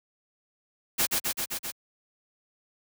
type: noise with echo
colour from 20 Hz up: white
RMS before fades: -24 dBFS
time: 0.98-1.07 s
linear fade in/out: 20 ms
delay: 130 ms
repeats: 5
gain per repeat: -2 dB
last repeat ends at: 1.72 s
effects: high-pass 60 Hz 12 dB/octave